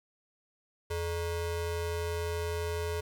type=ring-modulated tone; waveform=square; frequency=256.1 Hz; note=C4; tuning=37 cents flat; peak=-29 dBFS; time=0.9-3.01 s; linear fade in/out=10 ms; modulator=172 Hz; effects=11-bit